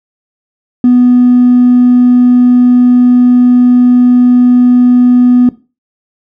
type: tone with hard clipping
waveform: sine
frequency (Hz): 246.9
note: B3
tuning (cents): 0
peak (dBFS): -3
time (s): 0.84-5.49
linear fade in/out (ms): 2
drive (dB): 1
effects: noise-tail reverb RT60 0.3 s tail -17 dB re dry